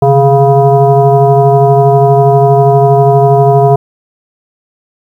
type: tone with frequency modulation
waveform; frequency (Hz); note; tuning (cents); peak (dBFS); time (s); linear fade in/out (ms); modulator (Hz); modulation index
sine; 415.3; G#4; 0; -3; 0.02-3.76; 5; 281; 1.4
effects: 7-bit